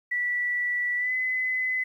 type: tone with pitch glide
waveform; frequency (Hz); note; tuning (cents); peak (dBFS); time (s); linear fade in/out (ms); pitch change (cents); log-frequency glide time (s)
sine; 1958 to 2022; B6 to B6; -15 to +40; -24; 0.11-1.84; 10; +55; 0.97-1.13
effects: 10-bit